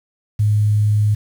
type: tone with quantisation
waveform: sine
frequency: 105.2 Hz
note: G#2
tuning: 23 cents sharp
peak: -12 dBFS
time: 0.39-1.15 s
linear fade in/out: 10 ms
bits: 7
effects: none